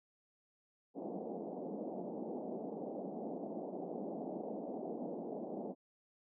pink band-pass noise, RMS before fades -43 dBFS, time 0.94-5.75 s, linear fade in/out 50 ms, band 190 to 760 Hz, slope 48 dB/octave, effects none

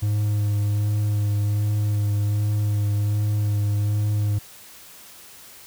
triangle tone with vibrato, 104 Hz, G#2, 3 cents sharp, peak -17 dBFS, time 0.02-4.39 s, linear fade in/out 10 ms, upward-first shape sine, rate 1.3 Hz, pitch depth 17 cents each way, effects white hiss -45 dBFS RMS until 5.66 s

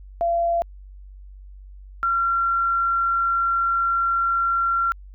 sine tone pair in turn, 682 / 1369.1 Hz, F5 / F6, -41 / -35 cents, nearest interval octave, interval 1206 cents, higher second, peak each -18 dBFS, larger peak neither, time 0.21-0.62 / 2.03-4.92 s, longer second, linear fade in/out 0 ms, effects added 48 Hz sine -39 dBFS peak until 5.14 s

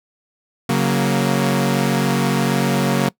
sawtooth chord, F# major, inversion second, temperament equal, 138.59 / 185 / 233.1 Hz, C#3 / F#3 / A#3, 0 / 0 / 0 cents, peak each -16 dBFS, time 0.69-3.09 s, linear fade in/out 5 ms, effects noise-tail reverb RT60 0.1 s tail -22 dB re dry

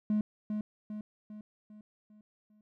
triangle tone with echo, 211.8 Hz, G#3, 34 cents sharp, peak -23 dBFS, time 0.1-0.21 s, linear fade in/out 2 ms, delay 400 ms, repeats 6, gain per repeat -6 dB, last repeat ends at 2.61 s, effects tanh soft clip ceiling -21 dBFS

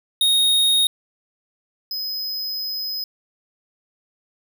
square tone pair in turn, 3729 / 5055 Hz, A#7 / D#8, 0 / +27 cents, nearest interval perfect fourth, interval 527 cents, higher second, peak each -15 / -25 dBFS, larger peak first, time 0.21-0.87 / 1.91-3.04 s, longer second, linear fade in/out 2 ms, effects none

